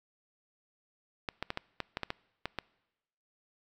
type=clicks; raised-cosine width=0.3 ms; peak=-17 dBFS; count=10; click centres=1.288 / 1.426 / 1.504 / 1.574 / 1.803 / 1.971 / 2.033 / 2.104 / 2.456 / 2.587 s; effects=noise-tail reverb RT60 1.0 s tail -24 dB re dry